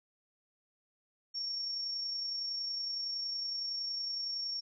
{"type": "tone with amplitude modulation", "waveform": "sine", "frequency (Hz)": 5500, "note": "F8", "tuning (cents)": -27, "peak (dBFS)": -33, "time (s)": [1.34, 4.61], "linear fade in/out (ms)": 20, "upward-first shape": "sine", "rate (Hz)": 30.8, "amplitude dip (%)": 30, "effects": []}